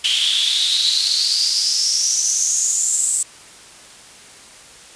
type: noise with high-pass filter sweep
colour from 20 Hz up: pink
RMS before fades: -18 dBFS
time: 0.04-3.23 s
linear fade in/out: 5 ms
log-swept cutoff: 3100 to 8100 Hz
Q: 9.2
effects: white hiss -42 dBFS RMS until 4.95 s + resampled to 22050 Hz